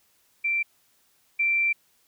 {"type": "tone pair in turn", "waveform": "sine", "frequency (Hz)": [2350, 2350], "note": ["D7", "D7"], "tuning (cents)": [1, 1], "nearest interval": "unison", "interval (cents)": 0, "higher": "neither", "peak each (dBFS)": [-22, -20], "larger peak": "second", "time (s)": [[0.44, 0.63], [1.39, 1.73]], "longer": "second", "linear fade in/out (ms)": 10, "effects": ["white hiss -65 dBFS RMS until 2.07 s"]}